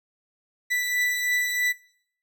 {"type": "beating tone pair", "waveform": "40% pulse", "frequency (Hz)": [1975.5, 1978.6], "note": ["B6", "B6"], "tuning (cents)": [0, 3], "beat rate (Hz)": 3.1, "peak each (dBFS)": [-23, -31], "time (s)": [0.7, 1.73], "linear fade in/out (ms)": 20, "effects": ["noise-tail reverb RT60 0.6 s tail -20 dB re dry"]}